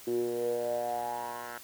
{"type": "tone with band-pass filter sweep", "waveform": "10% pulse", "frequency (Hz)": 119.6, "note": "A#2", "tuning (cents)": 45, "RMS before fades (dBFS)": -33, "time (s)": [0.07, 1.58], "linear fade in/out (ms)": 5, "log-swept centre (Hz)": [330, 1300], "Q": 6.8, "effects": ["white hiss -50 dBFS RMS until 1.63 s"]}